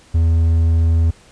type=tone with hard clipping; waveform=triangle; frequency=82.41 Hz; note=E2; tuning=in tune; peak=-12 dBFS; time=0.14-1.11 s; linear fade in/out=10 ms; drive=6 dB; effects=pink hiss -48 dBFS RMS until 1.31 s + resampled to 22050 Hz